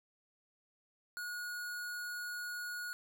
square tone, 1449 Hz, F#6, 37 cents flat, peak -40 dBFS, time 1.17-2.93 s, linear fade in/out 0 ms, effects none

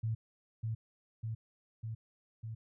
sine tone with echo, 111.9 Hz, A2, 30 cents sharp, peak -31 dBFS, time 0.03-0.15 s, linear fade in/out 10 ms, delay 600 ms, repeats 4, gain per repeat -2 dB, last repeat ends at 2.55 s, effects none

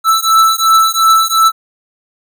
square beating tone pair, 1318.5 / 1321.3 Hz, E6 / E6, 0 / +4 cents, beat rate 2.8 Hz, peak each -11 dBFS, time 0.04-1.52 s, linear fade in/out 50 ms, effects none

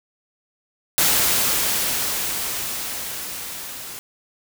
white noise with level ramp, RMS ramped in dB -17 to -35 dBFS, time 0.98-3.99 s, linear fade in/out 0 ms, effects none

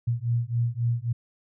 sine beating tone pair, 116.54 / 120.24 Hz, A#2 / B2, 0 / -46 cents, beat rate 3.7 Hz, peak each -26 dBFS, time 0.07-1.13 s, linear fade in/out 10 ms, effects none

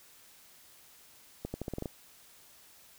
accelerating click train, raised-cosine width 2 ms, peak -22 dBFS, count 8, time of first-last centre 1.45-1.858 s, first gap 90 ms, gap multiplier 0.85, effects white hiss -58 dBFS RMS until 2.98 s

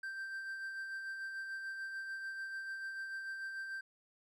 triangle tone with tremolo, 1568 Hz, G6, in tune, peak -37 dBFS, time 0.03-3.81 s, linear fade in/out 5 ms, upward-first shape sine, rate 6.8 Hz, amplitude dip 35%, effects none

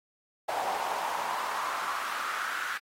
brown noise with high-pass filter sweep, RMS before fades -33 dBFS, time 0.48-2.78 s, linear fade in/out 10 ms, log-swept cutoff 760 to 1500 Hz, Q 4.4, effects AAC 48 kbps

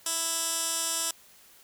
15% pulse tone with band-pass filter, 329.6 Hz, E4, in tune, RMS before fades -30 dBFS, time 0.06-1.11 s, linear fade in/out 2 ms, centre 8300 Hz, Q 1.7, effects white hiss -56 dBFS RMS until 1.63 s

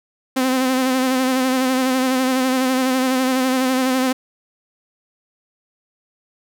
sawtooth tone with vibrato, 258.8 Hz, C4, 19 cents flat, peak -12 dBFS, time 0.36-4.13 s, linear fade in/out 10 ms, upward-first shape sine, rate 12 Hz, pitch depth 37 cents each way, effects none

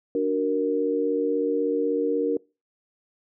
sine chord, D augmented, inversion none, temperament equal, 293.7 / 370 / 466.2 Hz, D4 / F#4 / A#4, 0 / 0 / 0 cents, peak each -26 / -29 / -23 dBFS, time 0.15-2.37 s, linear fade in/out 2 ms, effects noise-tail reverb RT60 0.3 s tail -25 dB re dry

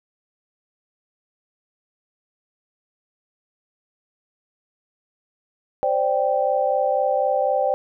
sine chord, C suspended second, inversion none, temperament equal, 523.3 / 587.3 / 784 Hz, C5 / D5 / G5, 0 / 0 / 0 cents, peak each -22 dBFS, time 5.83-7.74 s, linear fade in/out 0 ms, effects none

